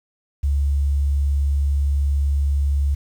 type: tone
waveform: sine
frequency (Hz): 70.6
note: C#2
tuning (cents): +32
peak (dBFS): -16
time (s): 0.43-2.95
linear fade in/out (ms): 10
effects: 8-bit